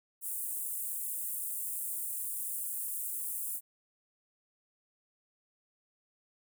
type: high-pass noise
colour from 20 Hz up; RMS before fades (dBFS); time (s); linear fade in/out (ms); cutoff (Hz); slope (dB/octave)
pink; -37; 0.21-3.61; 50; 8500; 48
effects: none